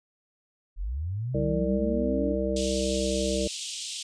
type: linear sweep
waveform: sine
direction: up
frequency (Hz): 35.87 to 300.5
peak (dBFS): -28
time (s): 0.76-2.36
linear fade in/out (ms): 50
type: harmonic tone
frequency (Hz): 65.41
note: C2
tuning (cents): 0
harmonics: 1 / 3 / 5 / 7 / 9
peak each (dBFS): -32 / -31 / -32 / -31 / -30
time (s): 1.34-3.48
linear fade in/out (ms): 10
type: band-pass noise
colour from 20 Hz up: pink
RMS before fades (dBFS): -36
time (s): 2.56-4.03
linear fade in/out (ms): 5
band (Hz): 2800 to 9100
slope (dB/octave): 48
effects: resampled to 22050 Hz